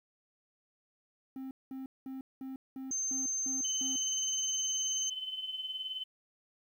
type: tone bursts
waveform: triangle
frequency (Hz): 264.4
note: C4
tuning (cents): +18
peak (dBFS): -37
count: 8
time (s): 1.36-3.96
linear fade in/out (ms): 2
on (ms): 150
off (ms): 200
type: tone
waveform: sine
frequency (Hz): 6290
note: G8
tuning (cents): +5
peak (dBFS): -31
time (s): 2.91-5.1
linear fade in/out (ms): 5
type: tone with tremolo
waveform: sine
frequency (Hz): 3049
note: G7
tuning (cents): -49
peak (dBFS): -33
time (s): 3.64-6.04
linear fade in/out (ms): 10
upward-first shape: triangle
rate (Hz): 19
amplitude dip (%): 70
effects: tanh soft clip ceiling -23 dBFS + 11-bit